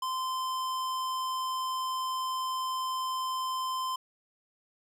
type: tone with hard clipping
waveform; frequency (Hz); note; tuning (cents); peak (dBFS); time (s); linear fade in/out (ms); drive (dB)
sine; 1035; C6; -19; -32; 0.02-3.96; 5; 18
effects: none